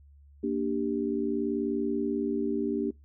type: chord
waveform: sine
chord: G minor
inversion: first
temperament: equal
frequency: 233.1 / 293.7 / 392 Hz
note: Bb3 / D4 / G4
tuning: 0 / 0 / 0 cents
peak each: -31 / -30 / -31 dBFS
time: 0.43-2.91 s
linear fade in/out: 10 ms
effects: noise-tail reverb RT60 0.2 s tail -24 dB re dry + added 71 Hz sine -52 dBFS peak until 3.04 s